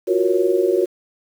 sine chord, Gb major seventh, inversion third, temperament equal with one note detuned, 349.2 / 370 / 471.6 / 554.4 Hz, F4 / Gb4 / Bb4 / Db5, 0 / 0 / +20 / 0 cents, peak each -21 / -17 / -22 / -23 dBFS, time 0.07-0.86 s, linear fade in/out 20 ms, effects 7-bit

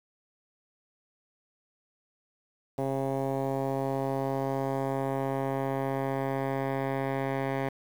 10% pulse tone with low-pass filter sweep, 135.4 Hz, C#3, 40 cents flat, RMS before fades -30 dBFS, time 2.78-7.69 s, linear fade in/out 5 ms, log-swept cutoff 720 to 1800 Hz, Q 1.2, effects 8-bit

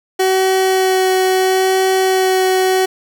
30% pulse tone with vibrato, 376.5 Hz, F#4, 30 cents sharp, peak -9 dBFS, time 0.19-2.86 s, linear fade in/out 10 ms, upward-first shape sine, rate 0.75 Hz, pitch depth 10 cents each way, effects 8-bit

